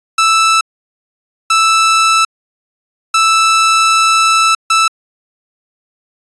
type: tone bursts at uneven times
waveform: sawtooth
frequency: 1318.5 Hz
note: E6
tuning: in tune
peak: -4 dBFS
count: 4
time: 0.18-0.61 / 1.5-2.25 / 3.14-4.55 / 4.7-4.88 s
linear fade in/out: 5 ms
effects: resampled to 22050 Hz